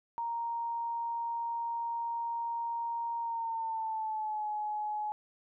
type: tone with pitch glide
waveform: sine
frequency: 932.3 to 845.1 Hz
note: A#5 to G#5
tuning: 0 to +30 cents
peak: -32 dBFS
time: 0.18-5.12 s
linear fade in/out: 0 ms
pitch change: -170 cents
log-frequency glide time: 3.2-4.48 s
effects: none